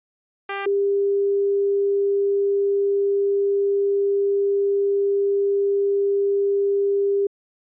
10% pulse / sine tone pair in turn, 396.7 / 399.5 Hz, G4 / G4, +21 / +33 cents, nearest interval unison, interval 12 cents, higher second, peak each -17 dBFS, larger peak neither, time 0.49-0.66 / 0.66-7.27 s, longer second, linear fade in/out 5 ms, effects resampled to 8000 Hz

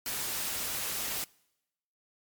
white noise, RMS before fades -34 dBFS, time 0.06-1.24 s, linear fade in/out 0 ms, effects noise-tail reverb RT60 0.9 s tail -25 dB re dry + MP3 96 kbps

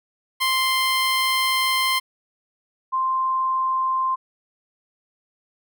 15% pulse / sine tone pair in turn, 1046.5 / 1046.5 Hz, C6 / C6, 0 / 0 cents, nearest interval unison, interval 0 cents, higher neither, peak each -12 / -19 dBFS, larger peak first, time 0.4-2 / 2.92-4.16 s, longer first, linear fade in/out 20 ms, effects none

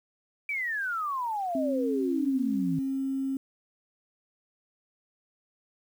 sine exponential sweep, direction down, 2349 to 154.5 Hz, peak -28 dBFS, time 0.49-2.79 s, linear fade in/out 2 ms
sine tone with pitch glide, 266 to 268.9 Hz, C4 to C4, +29 to +47 cents, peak -27 dBFS, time 1.55-3.37 s, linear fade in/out 2 ms, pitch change +18 cents, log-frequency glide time 1.81-1.88 s
effects 9-bit

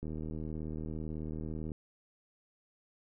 click train, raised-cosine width 3 ms, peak -28 dBFS, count 133, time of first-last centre 0.03-1.718 s, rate 78.2 Hz, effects none

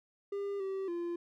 triangle tone with pitch steps, 400.8 / 385.8 / 344.5 Hz, G4 / G4 / F4, +38 / -28 / -24 cents, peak -32 dBFS, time 0.32-1.16 s, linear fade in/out 5 ms, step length 280 ms, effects none

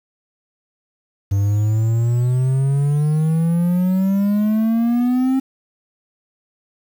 triangle exponential sweep, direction up, 98 to 267.3 Hz, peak -12 dBFS, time 1.31-5.4 s, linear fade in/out 10 ms, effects 7-bit

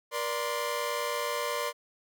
sawtooth tone cluster, 476.6 / 586 / 1043 Hz, A#4 / D5 / C6, +38 / -4 / -6 cents, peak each -31 / -30 / -30 dBFS, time 0.11-1.73 s, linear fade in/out 50 ms, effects none

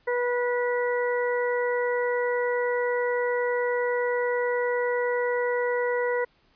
harmonic tone, 487.9 Hz, B4, 21 cents flat, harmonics 1 / 2 / 3 / 4, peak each -24 / -32 / -35 / -32 dBFS, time 0.07-6.25 s, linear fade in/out 10 ms, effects pink hiss -64 dBFS RMS until 6.55 s + resampled to 11025 Hz

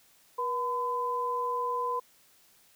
sine tone pair together, 483 / 1012.3 Hz, B4 / B5, -39 / +42 cents, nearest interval octave + minor second, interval 1281 cents, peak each -34 / -29 dBFS, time 0.38-2 s, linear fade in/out 10 ms, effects white hiss -62 dBFS RMS until 2.75 s

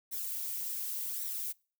violet noise with flanger, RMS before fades -37 dBFS, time 0.11-1.53 s, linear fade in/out 20 ms, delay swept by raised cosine 0.51 to 3.31 ms, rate 0.89 Hz, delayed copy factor +0.5, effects noise-tail reverb RT60 0.4 s tail -26 dB re dry

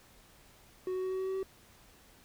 triangle tone with pitch steps, 370 / 372.1 / 374.3 / 376.5 / 378.6 / 380.8 / 383 Hz, F#4 / F#4 / F#4 / F#4 / F#4 / F#4 / G4, 0 / +10 / +20 / +30 / +40 / +50 / -40 cents, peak -30 dBFS, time 0.87-1.43 s, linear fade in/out 2 ms, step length 80 ms, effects pink hiss -60 dBFS RMS until 2.24 s

